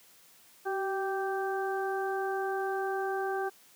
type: harmonic tone with a mistuned harmonic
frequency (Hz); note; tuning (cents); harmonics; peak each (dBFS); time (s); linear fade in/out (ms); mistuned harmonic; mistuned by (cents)
390.5; G4; -7; 1 / 2 / 3 / 4; -32 / -34 / -42 / -38; 0.65-3.5; 20; 1; -35
effects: white hiss -59 dBFS RMS until 3.75 s + high-pass 100 Hz 12 dB/octave